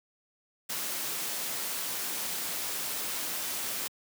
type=noise; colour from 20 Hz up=white; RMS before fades=-34 dBFS; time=0.69-3.88 s; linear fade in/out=10 ms; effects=high-pass 150 Hz 12 dB/octave